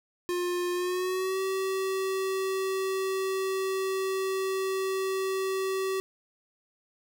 square tone with pitch glide, 354.8 to 382.5 Hz, F4 to G4, +27 to -42 cents, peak -28 dBFS, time 0.29-6 s, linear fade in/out 0 ms, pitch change +131 cents, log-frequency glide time 0.73-1.4 s, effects none

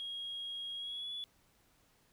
sine tone with pitch glide, 3280 to 3423 Hz, G#7 to A7, -22 to -48 cents, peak -38 dBFS, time 0-1.24 s, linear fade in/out 0 ms, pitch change +74 cents, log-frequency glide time 0.76-1.13 s, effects tanh soft clip ceiling -35 dBFS + pink hiss -70 dBFS RMS until 2.12 s

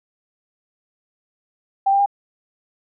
sine tone with pitch steps, 784 / 794.5 / 805.1 Hz, G5 / G5 / G5, 0 / +23 / +46 cents, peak -13 dBFS, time 1.86-2.061 s, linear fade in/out 10 ms, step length 67 ms, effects none

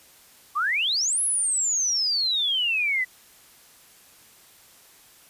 sine exponential two-way sweep, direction up then down, 1108.7 to 10980 to 1961 Hz, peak -21 dBFS, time 0.55-3.05 s, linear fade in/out 20 ms, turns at 1.22 s, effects white hiss -53 dBFS RMS until 5.29 s + resampled to 32000 Hz

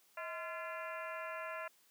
harmonic tone with a mistuned harmonic, 343.2 Hz, F4, 30 cents flat, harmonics 2 / 3 / 4 / 5 / 6 / 7 / 8, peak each -45 / -47 / -47 / -49 / -53 / -52 / -54 dBFS, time 0.17-1.68 s, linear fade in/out 5 ms, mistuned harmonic 2, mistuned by -120 cents, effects white hiss -69 dBFS RMS until 1.9 s + high-pass 200 Hz 12 dB/octave

